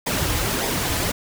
pink noise with flanger, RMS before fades -23 dBFS, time 0.06-1.12 s, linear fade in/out 10 ms, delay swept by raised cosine 0.69 to 5.39 ms, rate 1.7 Hz, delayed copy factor -0.6, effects none

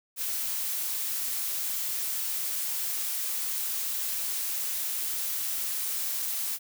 blue noise, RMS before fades -31 dBFS, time 0.16-6.59 s, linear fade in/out 50 ms, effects none

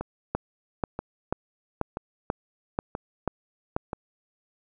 two click trains, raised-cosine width 1 ms, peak -11 / -17 dBFS, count 8 / 5, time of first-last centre 0.35-3.765 / 0.01-3.932 s, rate 2.05 / 1.02 Hz, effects none

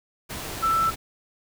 sine tone in noise, 1328 Hz, E6, 12 cents sharp, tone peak -19 dBFS, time 0.62-0.91 s, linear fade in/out 20 ms, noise pink, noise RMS -34 dBFS, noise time 0.29-0.96 s, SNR +12 dB, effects none

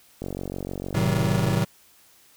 click train, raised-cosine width 2 ms, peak -18 dBFS, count 64, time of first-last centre 0.22-1.572 s, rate 46.6 Hz
square chord, A diminished seventh, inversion none, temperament just, 110 / 132 / 158.4 / 190.08 Hz, A2 / C3 / Eb3 / Gb3, 0 / +16 / +31 / +47 cents, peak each -27 dBFS, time 0.94-1.65 s, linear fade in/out 10 ms
effects white hiss -56 dBFS RMS until 2.36 s

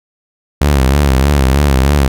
sawtooth tone with vibrato, 68.9 Hz, C#2, 10 cents flat, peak -4 dBFS, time 0.61-2.08 s, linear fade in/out 5 ms, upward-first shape sine, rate 3.2 Hz, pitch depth 110 cents each way, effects none

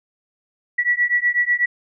sine beating tone pair, 1939 / 1947.1 Hz, B6 / B6, -32 / -25 cents, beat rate 8.1 Hz, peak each -19 dBFS, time 0.78-1.66 s, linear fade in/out 10 ms, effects none

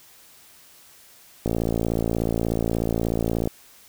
click train, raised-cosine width 2 ms, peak -10 dBFS, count 115, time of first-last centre 1.46-3.474 s, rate 56.6 Hz, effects white hiss -51 dBFS RMS until 3.88 s

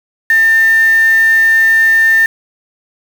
sine tone with quantisation, 1798 Hz, A6, 37 cents sharp, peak -6 dBFS, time 0.3-2.26 s, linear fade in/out 2 ms, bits 4, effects none

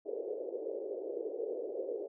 white band-pass noise, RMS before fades -39 dBFS, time 0.05-2.08 s, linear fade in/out 10 ms, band 370 to 520 Hz, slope 48 dB/octave, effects none

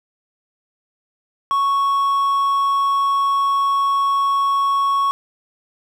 triangle tone, 1108.7 Hz, C#6, in tune, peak -13 dBFS, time 1.51-5.11 s, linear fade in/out 0 ms, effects 8-bit

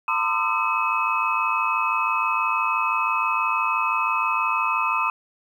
sine tone cluster, 912 / 1025 / 1212 / 1318 / 2563 Hz, A#5 / C6 / D#6 / E6 / E7, -38 / -36 / -46 / -1 / -49 cents, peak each -28 / -25 / -25 / -29 / -26 dBFS, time 0.08-5.1 s, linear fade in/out 2 ms, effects 9-bit

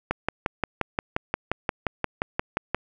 click train, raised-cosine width 0.5 ms, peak -8 dBFS, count 16, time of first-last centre 0.11-2.746 s, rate 5.69 Hz, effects none

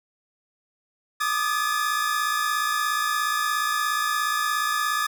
45% pulse tone cluster, 1188 / 1245 / 1715 Hz, D6 / D#6 / A6, +20 / +1 / -45 cents, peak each -27 dBFS, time 1.2-5.07 s, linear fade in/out 10 ms, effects none

